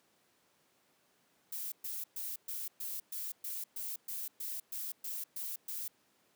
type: noise bursts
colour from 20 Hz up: violet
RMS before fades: -40 dBFS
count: 14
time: 1.52-5.88 s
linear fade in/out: 5 ms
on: 200 ms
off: 120 ms
effects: pink hiss -71 dBFS RMS until 6.35 s + high-pass 200 Hz 12 dB/octave